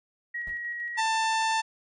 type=tone with tremolo; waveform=sine; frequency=1903 Hz; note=A#6; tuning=35 cents sharp; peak=-30 dBFS; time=0.34-1.01 s; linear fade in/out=10 ms; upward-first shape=square; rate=6.5 Hz; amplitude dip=25%
type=noise with exponential decay; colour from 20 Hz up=brown; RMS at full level=-42 dBFS; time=0.47-0.65 s; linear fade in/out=1 ms; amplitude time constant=39 ms
type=harmonic tone; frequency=889 Hz; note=A5; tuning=18 cents sharp; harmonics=1 / 2 / 3 / 4 / 5 / 6 / 7 / 8 / 10; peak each=-25 / -31 / -35 / -37 / -39 / -41 / -42 / -43 / -45 dBFS; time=0.97-1.62 s; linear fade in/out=20 ms
effects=none